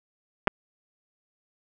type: clicks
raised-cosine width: 0.5 ms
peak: -6 dBFS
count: 2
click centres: 0.473 / 0.478 s
effects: none